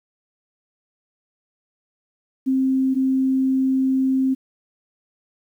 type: tone pair in turn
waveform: sine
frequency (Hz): 263.8 / 263.8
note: C4 / C4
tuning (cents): +14 / +14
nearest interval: unison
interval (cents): 0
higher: neither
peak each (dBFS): -16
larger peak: neither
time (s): 2.46-2.95 / 2.95-4.35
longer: second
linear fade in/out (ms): 20
effects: 9-bit